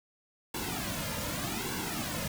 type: noise with flanger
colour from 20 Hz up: pink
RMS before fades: -35 dBFS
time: 0.54-2.28 s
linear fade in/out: 5 ms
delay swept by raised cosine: 1.6 to 2.7 ms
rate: 0.84 Hz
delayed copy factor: -0.85
effects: none